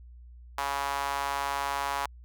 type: tone with high-pass filter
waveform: sawtooth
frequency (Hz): 140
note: C#3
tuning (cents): +18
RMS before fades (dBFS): -31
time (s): 0.58-2.06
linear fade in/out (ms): 0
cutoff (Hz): 930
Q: 3.2
effects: added 60 Hz sine -46 dBFS peak until 2.24 s